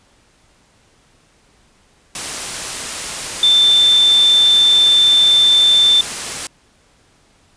sine tone in noise, 3552 Hz, A7, 16 cents sharp, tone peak -8 dBFS, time 3.43-6.01 s, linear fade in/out 2 ms, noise white, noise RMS -24 dBFS, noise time 2.15-6.47 s, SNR +13 dB, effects pink hiss -54 dBFS RMS until 7.56 s + resampled to 22050 Hz

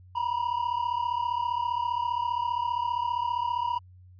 triangle tone pair together, 944.9 / 980 Hz, A#5 / B5, +23 / -14 cents, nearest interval minor second, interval 63 cents, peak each -27 dBFS, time 0.15-3.79 s, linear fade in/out 10 ms, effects added 91 Hz sine -49 dBFS peak until 4.19 s + resampled to 11025 Hz

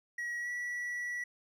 triangle tone with pitch glide, 1913 to 1945.3 Hz, A#6 to B6, +44 to -27 cents, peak -33 dBFS, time 0.18-1.24 s, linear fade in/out 5 ms, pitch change +29 cents, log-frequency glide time 0.4-0.49 s, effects none

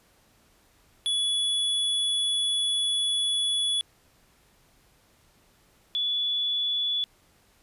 square / sine tone pair in turn, 3404 / 3430 Hz, G#7 / A7, +42 / -45 cents, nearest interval unison, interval 13 cents, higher second, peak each -24 dBFS, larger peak neither, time 1.06-3.81 / 5.95-7.04 s, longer first, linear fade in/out 0 ms, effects pink hiss -62 dBFS RMS until 7.62 s + resampled to 32000 Hz

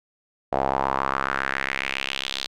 sawtooth tone with band-pass filter sweep, 67.3 Hz, C2, 49 cents sharp, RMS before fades -26 dBFS, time 0.52-2.47 s, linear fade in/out 10 ms, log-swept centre 690 to 4000 Hz, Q 3.1, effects none

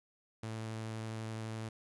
sawtooth tone, 111 Hz, A2, 16 cents sharp, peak -35 dBFS, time 0.43-1.69 s, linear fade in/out 5 ms, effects resampled to 24000 Hz + 12-bit

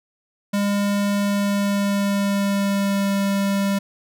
square tone with pitch glide, 202.2 to 198.15 Hz, G#3 to G3, -46 to +19 cents, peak -19 dBFS, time 0.53-3.79 s, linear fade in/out 10 ms, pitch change -35 cents, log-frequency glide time 1.17-3.14 s, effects none

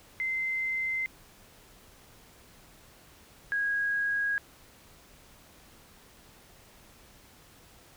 sine tone pair in turn, 2073 / 1645.3 Hz, C7 / G#6, -17 / -17 cents, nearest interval major third, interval 400 cents, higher first, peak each -28 / -26 dBFS, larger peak second, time 0.2-1.06 / 3.52-4.38 s, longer neither, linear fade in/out 0 ms, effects pink hiss -56 dBFS RMS until 7.96 s

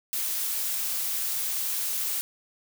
blue noise, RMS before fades -29 dBFS, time 0.13-2.21 s, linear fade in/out 0 ms, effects none

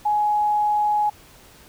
sine tone, 838 Hz, G#5, 15 cents sharp, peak -17 dBFS, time 0.05-1.1 s, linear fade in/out 10 ms, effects pink hiss -49 dBFS RMS until 1.68 s

